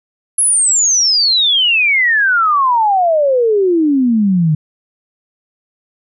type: exponential sweep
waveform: sine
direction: down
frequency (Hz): 10890 to 149.1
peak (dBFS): -9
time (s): 0.38-4.55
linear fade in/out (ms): 5
effects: none